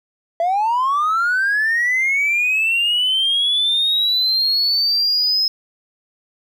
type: linear sweep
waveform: triangle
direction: up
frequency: 659.3 to 5150 Hz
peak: -12 dBFS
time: 0.4-5.48 s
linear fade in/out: 2 ms
effects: tanh soft clip ceiling -11 dBFS

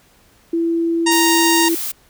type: tone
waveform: sine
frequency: 333.8 Hz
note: E4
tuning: 22 cents sharp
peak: -15 dBFS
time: 0.53-1.75 s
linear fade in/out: 5 ms
type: harmonic tone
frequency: 932.3 Hz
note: A#5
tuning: in tune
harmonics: 1 / 2 / 3 / 4 / 5 / 6 / 7 / 8 / 9 / 10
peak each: -18 / -21 / -23 / -24 / -25 / -26 / -26 / -27 / -28 / -28 dBFS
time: 1.06-1.69 s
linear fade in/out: 10 ms
type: noise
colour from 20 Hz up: blue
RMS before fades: -24 dBFS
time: 1.11-1.92 s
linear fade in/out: 10 ms
effects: pink hiss -53 dBFS RMS until 2.09 s

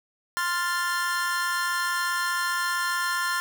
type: chord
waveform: 45% pulse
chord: F major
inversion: second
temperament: equal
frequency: 1046.5 / 1396.9 / 1760 Hz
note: C6 / F6 / A6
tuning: 0 / 0 / 0 cents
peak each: -29 dBFS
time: 0.37-3.4 s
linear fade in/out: 0 ms
effects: none

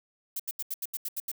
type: noise bursts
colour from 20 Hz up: violet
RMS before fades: -33 dBFS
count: 9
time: 0.36-1.316 s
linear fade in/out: 5 ms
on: 36 ms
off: 79 ms
effects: none

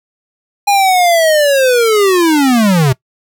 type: linear sweep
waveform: square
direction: down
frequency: 821 to 123.47 Hz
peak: -8 dBFS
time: 0.67-2.93 s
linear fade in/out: 10 ms
effects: noise-tail reverb RT60 0.1 s tail -21 dB re dry

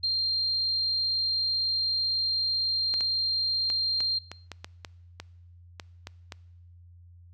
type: tone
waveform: sine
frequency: 4186 Hz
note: C8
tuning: in tune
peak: -24 dBFS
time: 0.03-4.19 s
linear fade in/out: 10 ms
type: clicks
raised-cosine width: 0.2 ms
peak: -20 dBFS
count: 12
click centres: 2.94 / 3.008 / 3.701 / 4.005 / 4.316 / 4.517 / 4.645 / 4.848 / 5.2 / 5.798 / 6.071 / 6.322 s
effects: noise-tail reverb RT60 1.0 s tail -23 dB re dry + added 87 Hz sine -49 dBFS peak until 7.33 s

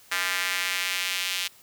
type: tone with high-pass filter sweep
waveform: square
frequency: 92.5 Hz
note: F#2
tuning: in tune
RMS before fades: -28 dBFS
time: 0.11-1.48 s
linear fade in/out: 10 ms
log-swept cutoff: 1700 to 2900 Hz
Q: 1.7
effects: white hiss -54 dBFS RMS until 1.62 s

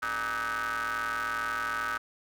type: ring-modulated tone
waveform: 35% pulse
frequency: 112.9 Hz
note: A2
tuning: 45 cents sharp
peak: -25 dBFS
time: 0.02-1.98 s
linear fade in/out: 10 ms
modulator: 1390 Hz
effects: none

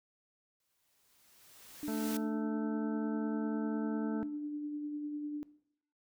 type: noise with exponential growth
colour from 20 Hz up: white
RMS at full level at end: -42 dBFS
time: 0.6-2.17 s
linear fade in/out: 2 ms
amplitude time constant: 340 ms
type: tone with tremolo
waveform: sine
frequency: 295.8 Hz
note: D4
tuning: 13 cents sharp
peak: -35 dBFS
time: 1.83-5.43 s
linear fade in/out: 0 ms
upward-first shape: sine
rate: 10 Hz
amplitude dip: 30%
type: harmonic tone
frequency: 220 Hz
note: A3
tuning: in tune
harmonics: 1 / 2 / 3 / 4 / 6 / 7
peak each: -36 / -42 / -46 / -48 / -52 / -53 dBFS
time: 1.88-4.23 s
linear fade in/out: 0 ms
effects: noise-tail reverb RT60 0.7 s tail -19 dB re dry

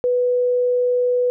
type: tone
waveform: sine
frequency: 493.9 Hz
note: B4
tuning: in tune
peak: -15 dBFS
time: 0.04-1.3 s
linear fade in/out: 0 ms
effects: none

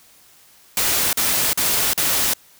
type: noise bursts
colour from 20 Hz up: white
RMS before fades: -19 dBFS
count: 4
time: 0.77-2.336 s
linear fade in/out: 2 ms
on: 360 ms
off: 42 ms
effects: white hiss -51 dBFS RMS until 2.59 s

